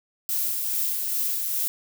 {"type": "noise with tremolo", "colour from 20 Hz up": "violet", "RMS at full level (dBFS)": -25, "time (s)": [0.29, 1.68], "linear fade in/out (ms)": 0, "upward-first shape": "sine", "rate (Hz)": 2.4, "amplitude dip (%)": 30, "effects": []}